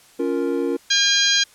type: chord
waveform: triangle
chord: Bb minor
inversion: first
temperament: equal with one note detuned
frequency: 279.3 / 349.2 / 466.2 Hz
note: Db4 / F4 / Bb4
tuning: +13 / 0 / 0 cents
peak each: -22 dBFS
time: 0.19-0.77 s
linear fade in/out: 10 ms
type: harmonic tone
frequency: 809 Hz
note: G#5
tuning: 46 cents flat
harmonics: 2 / 3 / 4 / 5 / 6 / 7 / 8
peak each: -22 / -27 / -20 / -21 / -23 / -30 / -23 dBFS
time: 0.9-1.44 s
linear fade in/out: 10 ms
effects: white hiss -51 dBFS RMS until 1.54 s + low-pass 11000 Hz 12 dB/octave